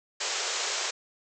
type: band-pass noise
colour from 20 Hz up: white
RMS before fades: -31 dBFS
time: 0.2-0.91 s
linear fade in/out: 10 ms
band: 360 to 7600 Hz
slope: 96 dB/octave
effects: none